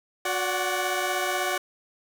15% pulse tone cluster, 364.9 / 579 / 746 Hz, F#4 / D5 / F#5, -24 / -25 / +14 cents, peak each -23 dBFS, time 0.25-1.58 s, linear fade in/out 5 ms, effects none

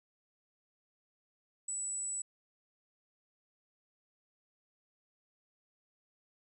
sine tone, 7902 Hz, B8, in tune, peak -35 dBFS, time 1.68-2.22 s, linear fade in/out 5 ms, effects none

